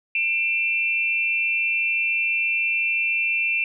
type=tone pair together; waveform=sine; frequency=2382 / 2673 Hz; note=D7 / E7; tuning=+24 / +23 cents; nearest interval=major second; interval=199 cents; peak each=-23 / -22 dBFS; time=0.15-3.64 s; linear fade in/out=2 ms; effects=none